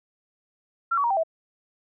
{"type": "tone with pitch steps", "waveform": "sine", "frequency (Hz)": [1363, 1133, 941.8, 782.8, 650.7], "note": ["F6", "C#6", "A#5", "G5", "E5"], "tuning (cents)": [-43, 37, 18, -3, -23], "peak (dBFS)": -20, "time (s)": [0.91, 1.235], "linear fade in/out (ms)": 10, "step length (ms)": 65, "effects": []}